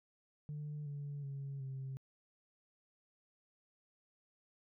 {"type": "tone with pitch steps", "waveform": "sine", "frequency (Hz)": [148.8, 143.57, 138.51, 133.64], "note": ["D3", "D3", "C#3", "C3"], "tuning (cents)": [23, -39, -1, 37], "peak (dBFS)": -39, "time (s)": [0.49, 1.97], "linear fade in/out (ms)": 0, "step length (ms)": 370, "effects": ["tanh soft clip ceiling -38 dBFS"]}